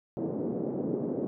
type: band-pass noise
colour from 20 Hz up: white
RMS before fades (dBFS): -32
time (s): 0.17-1.27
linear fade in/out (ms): 0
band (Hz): 160 to 450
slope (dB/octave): 24
effects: none